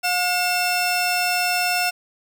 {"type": "tone pair together", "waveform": "25% pulse", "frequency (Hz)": [719.1, 2700], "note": ["F#5", "E7"], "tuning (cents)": [-50, 41], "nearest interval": "octave + major seventh", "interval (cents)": 2291, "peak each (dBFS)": -18, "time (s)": [0.03, 1.91], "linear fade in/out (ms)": 20, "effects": []}